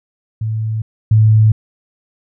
sine tone pair in turn, 110 / 108.93 Hz, A2 / A2, 0 / -17 cents, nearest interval unison, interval 17 cents, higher first, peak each -16 / -6 dBFS, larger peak second, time 0.41-0.82 / 1.11-1.52 s, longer neither, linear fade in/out 5 ms, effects none

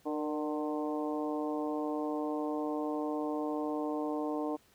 harmonic tone with a mistuned harmonic, 150.6 Hz, D3, 44 cents sharp, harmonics 2 / 3 / 4 / 5 / 6 / 7, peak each -34 / -38 / -40 / -42 / -44 / -45 dBFS, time 0.05-4.57 s, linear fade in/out 20 ms, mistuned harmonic 3, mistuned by +42 cents, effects pink hiss -65 dBFS RMS until 4.74 s + high-pass 60 Hz 12 dB/octave

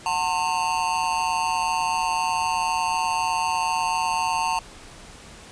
square tone with amplitude modulation, 902 Hz, A5, 43 cents sharp, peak -18 dBFS, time 0.06-4.59 s, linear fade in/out 2 ms, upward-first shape sine, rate 163 Hz, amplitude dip 95%, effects pink hiss -44 dBFS RMS until 5.51 s + resampled to 22050 Hz

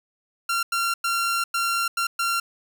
sawtooth tone bursts at uneven times, 1374 Hz, F6, 29 cents flat, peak -18 dBFS, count 6, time 0.49-0.63 / 0.72-0.94 / 1.04-1.44 / 1.54-1.88 / 1.97-2.07 / 2.19-2.4 s, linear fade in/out 5 ms, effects none

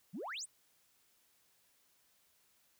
sine exponential sweep, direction up, 155.56 to 10140 Hz, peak -39 dBFS, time 0.13-0.46 s, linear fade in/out 20 ms, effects tanh soft clip ceiling -36 dBFS + white hiss -72 dBFS RMS until 2.79 s

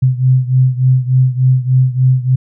sine beating tone pair, 127.8 / 131.2 Hz, C3 / C3, -40 / +5 cents, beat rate 3.4 Hz, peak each -10 / -13 dBFS, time 0.02-2.36 s, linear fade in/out 10 ms, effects none

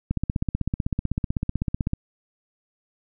click train, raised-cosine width 5 ms, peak -11 dBFS, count 30, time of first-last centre 0.11-1.934 s, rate 15.9 Hz, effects none

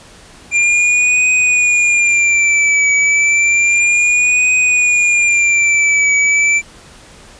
square tone with vibrato, 2387 Hz, D7, 28 cents sharp, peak -10 dBFS, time 0.51-6.62 s, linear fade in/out 50 ms, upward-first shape triangle, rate 0.31 Hz, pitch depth 82 cents each way, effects pink hiss -40 dBFS RMS until 7.39 s + resampled to 22050 Hz

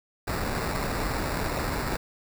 pink noise with sample-and-hold, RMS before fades -29 dBFS, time 0.27-1.97 s, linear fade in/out 10 ms, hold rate 3150 Hz, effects none

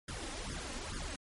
pink noise with flanger, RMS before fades -41 dBFS, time 0.08-1.16 s, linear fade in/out 5 ms, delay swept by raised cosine 0.58 to 3.88 ms, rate 2.3 Hz, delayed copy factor +0.95, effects low-pass 12000 Hz 12 dB/octave + MP3 48 kbps

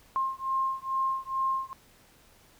sine beating tone pair, 1062 / 1064.3 Hz, C6 / C6, +25 / +29 cents, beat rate 2.3 Hz, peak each -30 dBFS, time 0.16-1.73 s, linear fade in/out 0 ms, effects pink hiss -59 dBFS RMS until 2.59 s

